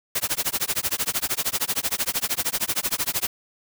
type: noise with tremolo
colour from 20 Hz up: white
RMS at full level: -22 dBFS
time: 0.15-3.27 s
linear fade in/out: 5 ms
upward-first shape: sine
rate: 13 Hz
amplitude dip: 100%
effects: none